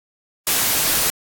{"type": "noise", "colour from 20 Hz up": "white", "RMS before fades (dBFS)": -18, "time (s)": [0.47, 1.1], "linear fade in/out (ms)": 0, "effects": ["AAC 64 kbps"]}